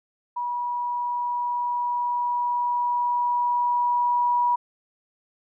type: tone with level ramp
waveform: sine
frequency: 969 Hz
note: B5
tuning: 33 cents flat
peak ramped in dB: -25 to -18 dBFS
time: 0.36-4.56 s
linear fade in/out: 10 ms
effects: none